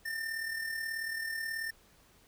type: tone with amplitude modulation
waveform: square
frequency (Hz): 1800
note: A6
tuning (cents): +39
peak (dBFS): -33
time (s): 0.05-1.71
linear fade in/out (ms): 10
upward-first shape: sine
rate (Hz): 38.4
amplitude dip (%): 50
effects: pink hiss -63 dBFS RMS until 2.27 s